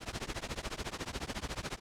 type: noise with tremolo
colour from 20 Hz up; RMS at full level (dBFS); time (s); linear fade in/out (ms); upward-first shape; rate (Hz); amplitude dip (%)
pink; -35; 0-1.8; 50; triangle; 14; 100
effects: low-pass 7000 Hz 12 dB/octave